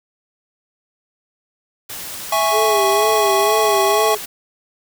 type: noise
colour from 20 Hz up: white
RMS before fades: -30 dBFS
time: 1.89-4.26 s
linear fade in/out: 10 ms
type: chord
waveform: square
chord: C# minor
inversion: first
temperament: equal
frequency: 659.3 / 830.6 / 1108.7 Hz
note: E5 / G#5 / C#6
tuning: 0 / 0 / 0 cents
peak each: -20 dBFS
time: 2.32-4.15 s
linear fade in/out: 5 ms
type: tone with vibrato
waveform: sine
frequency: 413.6 Hz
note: G#4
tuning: 7 cents flat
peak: -17 dBFS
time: 2.51-4.18 s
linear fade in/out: 50 ms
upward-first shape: sine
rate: 2.1 Hz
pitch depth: 97 cents each way
effects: none